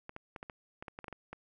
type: clicks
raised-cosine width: 0.5 ms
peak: -28 dBFS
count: 12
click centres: 0.094 / 0.164 / 0.362 / 0.429 / 0.498 / 0.825 / 0.882 / 0.989 / 1.043 / 1.082 / 1.127 / 1.33 s
effects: none